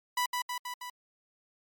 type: tone with echo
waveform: sawtooth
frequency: 987.8 Hz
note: B5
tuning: in tune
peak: -23 dBFS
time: 0.17-0.26 s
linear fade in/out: 5 ms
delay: 160 ms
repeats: 4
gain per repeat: -3 dB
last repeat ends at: 0.9 s
effects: MP3 96 kbps